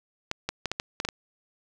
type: clicks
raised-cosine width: 0.2 ms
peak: -11 dBFS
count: 8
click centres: 0.314 / 0.49 / 0.657 / 0.716 / 0.799 / 1.001 / 1.05 / 1.088 s
effects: none